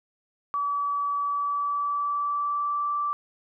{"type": "tone with pitch glide", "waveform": "sine", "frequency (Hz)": [1146, 1167.4], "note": ["D6", "D6"], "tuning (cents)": [-43, -11], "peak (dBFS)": -24, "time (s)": [0.54, 3.13], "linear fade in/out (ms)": 0, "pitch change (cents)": 32, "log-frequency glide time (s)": [1.19, 2.97], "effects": []}